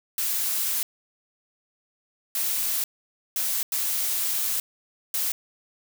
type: noise bursts at uneven times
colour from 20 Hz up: blue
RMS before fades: -26 dBFS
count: 5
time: 0.18-0.83 / 2.35-2.84 / 3.36-3.63 / 3.72-4.6 / 5.14-5.32 s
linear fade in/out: 2 ms
effects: none